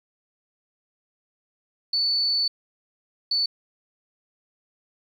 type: tone bursts at uneven times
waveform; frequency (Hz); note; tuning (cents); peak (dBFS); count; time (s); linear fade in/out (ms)
sine; 4479; C#8; +17; -20; 2; 1.93-2.48 / 3.31-3.46; 5
effects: 9-bit